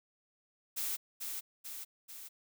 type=noise with echo; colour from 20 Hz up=blue; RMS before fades=-36 dBFS; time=0.76-0.97 s; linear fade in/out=20 ms; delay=440 ms; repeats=3; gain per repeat=-4 dB; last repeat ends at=2.29 s; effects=none